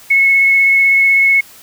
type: tone with vibrato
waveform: sine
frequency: 2191 Hz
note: C#7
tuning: 21 cents flat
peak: -7 dBFS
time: 0.1-1.41 s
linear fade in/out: 10 ms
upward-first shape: sine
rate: 16 Hz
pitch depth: 10 cents each way
effects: white hiss -40 dBFS RMS until 1.62 s